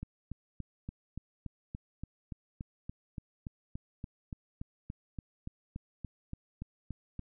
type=click train; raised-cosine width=5 ms; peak=-27 dBFS; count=26; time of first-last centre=0.03-7.193 s; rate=3.49 Hz; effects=none